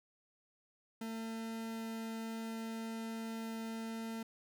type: tone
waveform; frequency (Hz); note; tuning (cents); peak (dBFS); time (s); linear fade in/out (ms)
40% pulse; 225.1; A3; +40; -39; 1.01-4.23; 5
effects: none